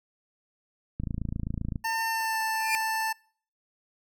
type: click train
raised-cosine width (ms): 5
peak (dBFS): -19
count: 22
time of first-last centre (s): 1-1.758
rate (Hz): 27.7
type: tone with pitch glide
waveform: 25% pulse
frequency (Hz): 902 to 885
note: A5 to A5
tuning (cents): +43 to +10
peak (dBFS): -23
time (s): 1.84-3.13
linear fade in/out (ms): 10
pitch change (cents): -33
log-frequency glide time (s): 2.07-2.41
type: tone with exponential growth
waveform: 40% pulse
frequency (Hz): 2400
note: D7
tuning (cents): +37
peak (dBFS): -21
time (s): 2.54-2.75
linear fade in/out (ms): 0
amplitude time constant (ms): 45
effects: noise-tail reverb RT60 0.5 s tail -25 dB re dry